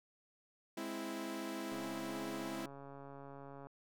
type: chord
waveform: sawtooth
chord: Ab augmented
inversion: none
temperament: equal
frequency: 207.7 / 261.6 / 329.6 Hz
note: Ab3 / C4 / E4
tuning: 0 / 0 / 0 cents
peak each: -43 / -42 / -39 dBFS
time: 0.77-2.66 s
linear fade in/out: 5 ms
type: click train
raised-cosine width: 1 ms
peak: -38 dBFS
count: 272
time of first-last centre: 1.72-3.67 s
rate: 139 Hz
effects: none